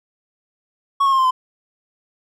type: tone with pitch steps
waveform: triangle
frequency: 1108.7 / 1087.1 / 1066 / 1045.3 / 1024.9 Hz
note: C#6 / C#6 / C6 / C6 / C6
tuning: 0 / -34 / +32 / -2 / -36 cents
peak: -11 dBFS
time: 1-1.31 s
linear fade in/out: 10 ms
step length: 62 ms
effects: none